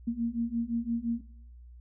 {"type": "beating tone pair", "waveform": "sine", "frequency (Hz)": [229.9, 235.7], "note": ["A#3", "A#3"], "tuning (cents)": [-24, 19], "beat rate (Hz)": 5.8, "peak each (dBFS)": -31, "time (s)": [0.07, 1.21], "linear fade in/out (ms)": 10, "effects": ["noise-tail reverb RT60 0.7 s tail -17 dB re dry", "added 60 Hz sine -47 dBFS peak until 1.8 s"]}